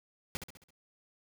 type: noise with echo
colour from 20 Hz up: pink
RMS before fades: -37 dBFS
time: 0.35-0.37 s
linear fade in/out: 0 ms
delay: 67 ms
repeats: 5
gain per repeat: -6 dB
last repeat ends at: 0.705 s
effects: none